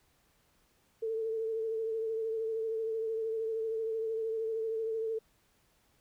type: tone with vibrato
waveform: sine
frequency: 446.1 Hz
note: A4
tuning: 24 cents sharp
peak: -31 dBFS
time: 1.02-5.19 s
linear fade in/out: 10 ms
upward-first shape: triangle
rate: 13 Hz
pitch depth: 35 cents each way
effects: pink hiss -70 dBFS RMS until 6 s